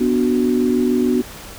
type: chord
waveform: sine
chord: B minor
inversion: none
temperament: equal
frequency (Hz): 246.9 / 293.7 / 370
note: B3 / D4 / F#4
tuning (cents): 0 / 0 / 0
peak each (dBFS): -16 / -21 / -19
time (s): 0-1.22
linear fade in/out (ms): 10
effects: pink hiss -36 dBFS RMS until 1.58 s